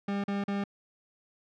40% pulse tone bursts, 200.2 Hz, G3, 37 cents sharp, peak -28 dBFS, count 3, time 0.08-0.64 s, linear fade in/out 5 ms, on 160 ms, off 40 ms, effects low-pass 3000 Hz 12 dB/octave

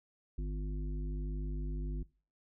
harmonic tone with a mistuned harmonic, 50.7 Hz, G#1, 41 cents flat, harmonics 1 / 3 / 5 / 7, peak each -34 / -44 / -48 / -51 dBFS, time 0.38-2.03 s, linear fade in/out 5 ms, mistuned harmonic 7, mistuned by -39 cents, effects noise-tail reverb RT60 0.4 s tail -22 dB re dry

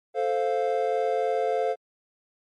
triangle chord, F major, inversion first, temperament equal, 440 / 523.3 / 698.5 Hz, A4 / C5 / F5, 0 / 0 / 0 cents, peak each -25 dBFS, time 0.14-1.76 s, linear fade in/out 50 ms, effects MP3 48 kbps

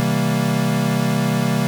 square chord, C dominant seventh, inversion none, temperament equal with one note detuned, 130.81 / 160.96 / 196 / 233.1 Hz, C3 / E3 / G3 / Bb3, 0 / -41 / 0 / 0 cents, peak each -23 dBFS, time 0-1.67 s, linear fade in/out 0 ms, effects none

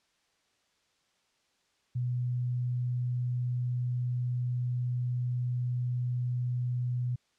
sine tone, 123.47 Hz, B2, in tune, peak -28 dBFS, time 1.95-7.16 s, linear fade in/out 10 ms, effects white hiss -72 dBFS RMS until 7.38 s + low-pass 6000 Hz 12 dB/octave

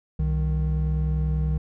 triangle tone pair together, 65.2 / 155.07 Hz, C2 / D#3, -5 / -6 cents, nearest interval octave + minor third, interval 1499 cents, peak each -21 / -23 dBFS, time 0.19-1.58 s, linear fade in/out 5 ms, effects none

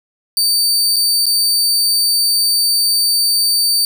sawtooth tone with dropouts, 4602 Hz, D8, 36 cents flat, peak -9 dBFS, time 0.37-3.85 s, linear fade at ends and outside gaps 1 ms, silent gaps 0.961-0.965 / 1.257-1.265 s, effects none

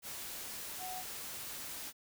sine tone in noise, 740 Hz, F#5, in tune, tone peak -42 dBFS, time 0.78-1.04 s, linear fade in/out 50 ms, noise white, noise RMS -44 dBFS, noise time 0.02-1.93 s, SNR -1 dB, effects none

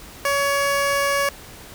15% pulse tone, 562 Hz, C#5, 24 cents sharp, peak -12 dBFS, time 0.25-1.29 s, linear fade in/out 2 ms, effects pink hiss -41 dBFS RMS until 1.74 s

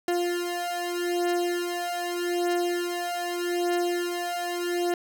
30% pulse beating tone pair, 350 / 350.82 Hz, F4 / F4, +4 / +8 cents, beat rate 0.82 Hz, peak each -26 dBFS, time 0.08-4.94 s, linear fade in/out 2 ms, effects none

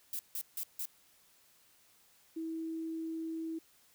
violet noise bursts, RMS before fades -38 dBFS, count 4, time 0.13-0.854 s, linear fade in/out 0 ms, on 61 ms, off 160 ms
sine tone, 324.2 Hz, E4, 29 cents flat, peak -36 dBFS, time 2.36-3.59 s, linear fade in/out 10 ms
effects white hiss -66 dBFS RMS until 3.94 s

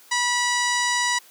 harmonic tone with a mistuned harmonic, 975 Hz, B5, 23 cents flat, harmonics 1 / 2 / 3 / 4 / 5 / 6 / 7 / 8 / 9, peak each -25 / -24 / -32 / -30 / -31 / -32 / -31 / -35 / -35 dBFS, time 0.11-1.19 s, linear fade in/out 10 ms, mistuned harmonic 7, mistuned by +32 cents, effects white hiss -51 dBFS RMS until 1.3 s + high-pass 300 Hz 12 dB/octave

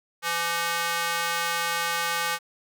square tone with high-pass filter, 169.3 Hz, E3, 46 cents sharp, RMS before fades -27 dBFS, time 0.22-2.39 s, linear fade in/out 50 ms, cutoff 1200 Hz, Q 1.1, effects none

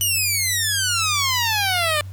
10% pulse exponential sweep, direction down, 2979 to 587.3 Hz, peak -10 dBFS, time 0.01-2.01 s, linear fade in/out 0 ms, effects added 95 Hz sine -31 dBFS peak until 2.12 s + pink hiss -52 dBFS RMS until 2.12 s

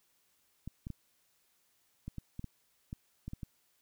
clicks, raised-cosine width 5 ms, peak -28 dBFS, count 11, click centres 0.676 / 0.869 / 0.903 / 2.08 / 2.183 / 2.394 / 2.443 / 2.929 / 3.28 / 3.334 / 3.432 s, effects white hiss -73 dBFS RMS until 3.81 s

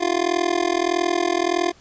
25% pulse tone with amplitude modulation, 349.2 Hz, F4, in tune, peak -11 dBFS, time 0-1.72 s, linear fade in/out 20 ms, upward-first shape sine, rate 41.6 Hz, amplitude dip 95%, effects pink hiss -52 dBFS RMS until 1.8 s + resampled to 16000 Hz

